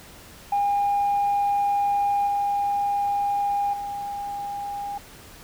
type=tone with level steps; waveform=sine; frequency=810 Hz; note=G#5; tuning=43 cents flat; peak=-18 / -20 / -28 dBFS; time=0.52-4.98 s; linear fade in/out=5 ms; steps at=2.27 / 3.73 s; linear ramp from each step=5 ms; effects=tanh soft clip ceiling -16 dBFS + pink hiss -46 dBFS RMS until 5.43 s